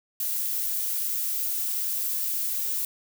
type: noise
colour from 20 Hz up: violet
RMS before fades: -28 dBFS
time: 0.2-2.85 s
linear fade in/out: 2 ms
effects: none